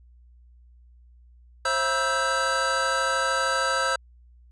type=tone cluster; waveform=square; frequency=533 / 671 / 963 / 1315 / 1566 Hz; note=C5 / E5 / B5 / E6 / G6; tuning=+32 / +31 / -44 / -5 / -2 cents; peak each=-30 / -35 / -32 / -27 / -28 dBFS; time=1.65-3.96 s; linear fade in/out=5 ms; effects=added 60 Hz sine -50 dBFS peak until 4.51 s + resampled to 22050 Hz